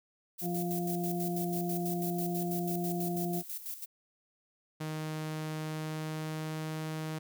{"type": "noise with tremolo", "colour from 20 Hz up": "violet", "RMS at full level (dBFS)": -39, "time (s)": [0.38, 3.86], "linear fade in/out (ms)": 20, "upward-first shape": "square", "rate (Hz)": 6.1, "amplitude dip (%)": 65}
{"type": "harmonic tone", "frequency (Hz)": 174.61, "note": "F3", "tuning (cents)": 0, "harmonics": [1, 2, 4], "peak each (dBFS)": [-33, -36, -39], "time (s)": [0.41, 3.43], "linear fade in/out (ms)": 50}
{"type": "tone with pitch glide", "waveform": "sawtooth", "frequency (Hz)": [155.8, 157.07], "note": ["D#3", "D#3"], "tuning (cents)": [3, 17], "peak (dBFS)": -31, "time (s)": [4.8, 7.19], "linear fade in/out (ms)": 10, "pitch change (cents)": 14, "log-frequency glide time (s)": [5.63, 6.86]}
{"effects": []}